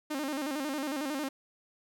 sawtooth tone with vibrato, 285.7 Hz, D4, 48 cents flat, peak -28 dBFS, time 0.1-1.29 s, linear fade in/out 10 ms, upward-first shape square, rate 11 Hz, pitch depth 110 cents each way, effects none

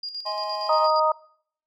sine tone with tremolo, 4830 Hz, D8, 48 cents sharp, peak -29 dBFS, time 0.03-1 s, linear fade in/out 5 ms, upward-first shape square, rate 8.6 Hz, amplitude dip 60%
triangle chord, Ab major, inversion second, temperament equal with one note detuned, 630.9 / 830.6 / 1046.5 Hz, Eb5 / Ab5 / C6, +24 / 0 / 0 cents, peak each -30 dBFS, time 0.25-0.88 s, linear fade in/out 20 ms
harmonic tone, 311.1 Hz, D#4, in tune, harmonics 2 / 3 / 4, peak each -22 / -22 / -22 dBFS, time 0.69-1.12 s, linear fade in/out 5 ms
effects noise-tail reverb RT60 0.6 s tail -23 dB re dry

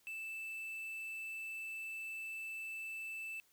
triangle tone with quantisation, 2642 Hz, E7, 3 cents sharp, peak -40 dBFS, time 0.07-3.4 s, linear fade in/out 0 ms, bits 10, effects white hiss -71 dBFS RMS until 3.52 s

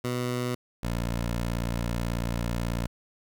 15% pulse tone pair in turn, 123.47 / 58.27 Hz, B2 / A#1, 0 / 0 cents, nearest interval octave + minor second, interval 1300 cents, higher first, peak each -21 dBFS, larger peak neither, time 0.04-0.55 / 0.83-2.87 s, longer second, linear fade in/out 5 ms, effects 10-bit

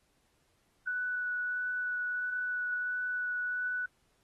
sine tone with vibrato, 1480 Hz, F#6, in tune, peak -31 dBFS, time 0.87-3.86 s, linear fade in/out 5 ms, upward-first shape sine, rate 1.5 Hz, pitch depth 9 cents each way, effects pink hiss -73 dBFS RMS until 4.23 s + AAC 32 kbps

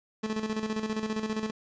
30% pulse tone with tremolo, 217.5 Hz, A3, 20 cents flat, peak -25 dBFS, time 0.23-1.51 s, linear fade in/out 10 ms, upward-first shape square, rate 15 Hz, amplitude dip 60%, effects resampled to 16000 Hz

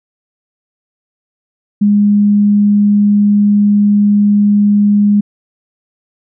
sine tone, 205.5 Hz, G#3, 18 cents flat, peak -6 dBFS, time 1.81-5.21 s, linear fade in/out 10 ms, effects none

